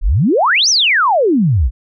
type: exponential two-way sweep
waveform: sine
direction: up then down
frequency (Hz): 31.08 to 6300 to 50.3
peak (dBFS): -9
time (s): 0.01-1.71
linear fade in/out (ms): 50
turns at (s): 0.69
effects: none